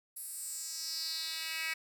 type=tone with high-pass filter sweep; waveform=10% pulse; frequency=322.2 Hz; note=E4; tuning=39 cents flat; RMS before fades=-39 dBFS; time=0.16-1.74 s; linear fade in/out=10 ms; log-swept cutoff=11000 to 2300 Hz; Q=3.4; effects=none